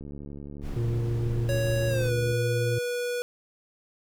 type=click train; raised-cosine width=3 ms; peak=-28 dBFS; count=167; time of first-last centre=0.01-2.328 s; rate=71.6 Hz
type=noise; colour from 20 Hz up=brown; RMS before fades=-36 dBFS; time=0.61-2.12 s; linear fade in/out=50 ms
type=harmonic tone; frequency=117.1 Hz; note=A#2; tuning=8 cents sharp; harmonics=1 / 3 / 4; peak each=-25 / -36 / -42 dBFS; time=0.76-2.79 s; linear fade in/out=10 ms
type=tone with pitch glide; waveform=square; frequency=556 to 486.8 Hz; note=C#5 to B4; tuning=+5 to -25 cents; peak=-28 dBFS; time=1.49-3.22 s; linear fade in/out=0 ms; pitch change=-230 cents; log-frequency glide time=1.88-2.12 s
effects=none